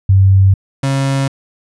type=tone pair in turn; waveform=sine / 35% pulse; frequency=96.4 / 136.33 Hz; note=G2 / C#3; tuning=-28 / -28 cents; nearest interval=tritone; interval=600 cents; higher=second; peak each=-5 / -11 dBFS; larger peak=first; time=0.09-0.54 / 0.83-1.28 s; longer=neither; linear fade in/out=5 ms; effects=resampled to 24000 Hz